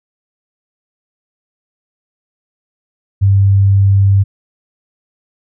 sine tone, 98.5 Hz, G2, 9 cents sharp, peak -6 dBFS, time 3.21-4.24 s, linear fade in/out 20 ms, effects none

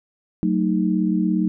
sine chord, D# diminished, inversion first, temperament just, 186.68 / 224 / 311.1 Hz, F#3 / A3 / D#4, +16 / +31 / 0 cents, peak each -20 / -23 / -22 dBFS, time 0.43-1.48 s, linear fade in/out 0 ms, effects none

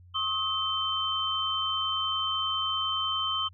sine tone cluster, 1086 / 1269 / 3095 Hz, C#6 / D#6 / G7, -36 / +34 / -23 cents, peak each -34 / -33 / -28 dBFS, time 0.14-3.49 s, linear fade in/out 20 ms, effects added 89 Hz sine -50 dBFS peak until 3.53 s

